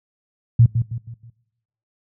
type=tone with echo; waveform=sine; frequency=116.9 Hz; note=A#2; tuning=5 cents sharp; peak=-7 dBFS; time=0.59-0.66 s; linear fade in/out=5 ms; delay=160 ms; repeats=4; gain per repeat=-8 dB; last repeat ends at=1.3 s; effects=noise-tail reverb RT60 1.0 s tail -24 dB re dry + high-pass 60 Hz 12 dB/octave

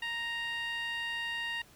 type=tone with band-pass filter; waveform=15% pulse; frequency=932.3 Hz; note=A#5; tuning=in tune; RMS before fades=-36 dBFS; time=0.02-1.62 s; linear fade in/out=5 ms; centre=2200 Hz; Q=1.9; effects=pink hiss -59 dBFS RMS until 1.75 s

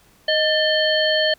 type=harmonic tone with a mistuned harmonic; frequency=622.3 Hz; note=D#5; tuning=in tune; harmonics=1 / 3 / 5 / 7; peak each=-19 / -22 / -22 / -24 dBFS; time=0.28-1.34 s; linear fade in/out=5 ms; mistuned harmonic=3; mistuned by=-81 cents; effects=pink hiss -55 dBFS RMS until 1.38 s

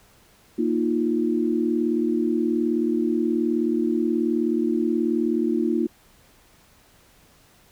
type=chord; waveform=sine; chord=Bb suspended fourth; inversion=none; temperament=just; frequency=233.1 / 310.8 / 349.6 Hz; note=Bb3 / Eb4 / F4; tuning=0 / -2 / +2 cents; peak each=-24 dBFS; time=0.58-5.87 s; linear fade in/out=10 ms; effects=pink hiss -56 dBFS RMS until 7.71 s

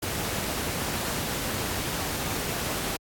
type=noise; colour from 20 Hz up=pink; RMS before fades=-30 dBFS; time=0.02-2.97 s; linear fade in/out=10 ms; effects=high-pass 60 Hz 12 dB/octave + AAC 64 kbps

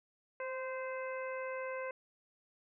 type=harmonic tone with a mistuned harmonic; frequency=517 Hz; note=C5; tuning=21 cents flat; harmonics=1 / 2 / 3 / 4 / 5; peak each=-39 / -45 / -47 / -48 / -52 dBFS; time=0.4-1.91 s; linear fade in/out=2 ms; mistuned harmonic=1; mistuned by=+18 cents; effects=none

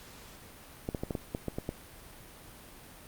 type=clicks; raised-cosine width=2 ms; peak=-19 dBFS; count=9; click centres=0.889 / 0.948 / 1.035 / 1.108 / 1.152 / 1.349 / 1.483 / 1.585 / 1.691 s; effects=pink hiss -51 dBFS RMS until 3.07 s + Opus 48 kbps

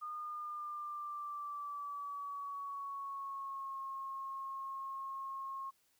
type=tone with pitch glide; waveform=sine; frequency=1220 to 1080.6 Hz; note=D#6 to C#6; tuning=-34 to -44 cents; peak=-40 dBFS; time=0.01-5.71 s; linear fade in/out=20 ms; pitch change=-210 cents; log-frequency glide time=0.14-3.8 s; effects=white hiss -74 dBFS RMS until 5.99 s

